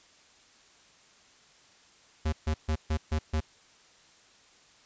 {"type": "tone bursts", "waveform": "square", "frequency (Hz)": 77.78, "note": "D#2", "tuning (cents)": 0, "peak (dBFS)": -26, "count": 6, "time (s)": [2.25, 3.406], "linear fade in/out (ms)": 10, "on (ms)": 76, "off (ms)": 140, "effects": ["white hiss -59 dBFS RMS until 4.85 s", "resampled to 16000 Hz"]}